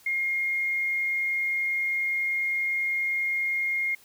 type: tone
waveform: sine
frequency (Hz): 2135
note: C7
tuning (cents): +34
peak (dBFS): -24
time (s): 0.06-3.95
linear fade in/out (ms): 5
effects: white hiss -56 dBFS RMS until 4.04 s